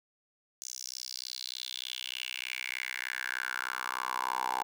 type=tone with high-pass filter sweep; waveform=10% pulse; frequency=63.3 Hz; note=B1; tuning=43 cents sharp; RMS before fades=-37 dBFS; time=0.62-4.63 s; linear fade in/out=0 ms; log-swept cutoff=6300 to 830 Hz; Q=4.7; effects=none